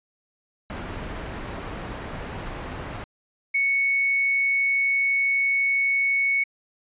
pink low-pass noise, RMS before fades -34 dBFS, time 0.7-3.04 s, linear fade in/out 0 ms, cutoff 2200 Hz, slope 12 dB/octave
sine tone, 2217 Hz, C#7, in tune, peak -19 dBFS, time 3.54-6.44 s, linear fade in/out 10 ms
effects resampled to 8000 Hz

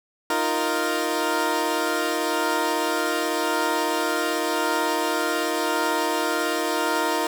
15% pulse chord, Eb suspended second, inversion none, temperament equal, 311.1 / 349.2 / 466.2 Hz, Eb4 / F4 / Bb4, 0 / 0 / 0 cents, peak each -20 dBFS, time 0.3-7.27 s, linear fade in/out 2 ms, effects none

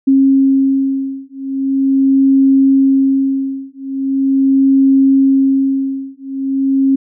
sine beating tone pair, 270 / 270.41 Hz, C#4 / C#4, -45 / -43 cents, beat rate 0.41 Hz, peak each -12 dBFS, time 0.07-6.96 s, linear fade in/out 10 ms, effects none

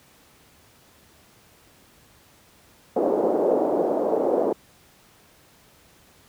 pink band-pass noise, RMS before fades -22 dBFS, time 2.96-4.53 s, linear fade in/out 5 ms, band 330 to 650 Hz, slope 24 dB/octave, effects pink hiss -55 dBFS RMS until 6.28 s + high-pass 60 Hz 12 dB/octave

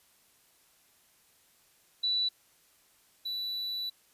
sine / triangle tone pair in turn, 3956 / 3956 Hz, B7 / B7, +2 / +2 cents, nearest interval unison, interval 0 cents, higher neither, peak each -26 / -31 dBFS, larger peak first, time 2.03-2.29 / 3.25-3.9 s, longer second, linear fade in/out 10 ms, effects white hiss -65 dBFS RMS until 4.13 s + resampled to 32000 Hz

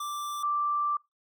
square / sine tone pair in turn, 1174.7 / 1174.7 Hz, D6 / D6, 0 / 0 cents, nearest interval unison, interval 0 cents, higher neither, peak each -33 / -25 dBFS, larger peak second, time 0-0.43 / 0.43-0.97 s, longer second, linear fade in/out 5 ms, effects noise-tail reverb RT60 0.2 s tail -23 dB re dry

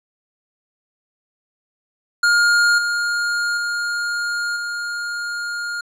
square tone with level steps, 1417 Hz, F6, 25 cents sharp, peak -13 / -19 / -21 / -24 dBFS, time 2.23-5.81 s, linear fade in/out 5 ms, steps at 2.78 / 3.57 / 4.56 s, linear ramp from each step 5 ms, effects low-pass 8000 Hz 12 dB/octave

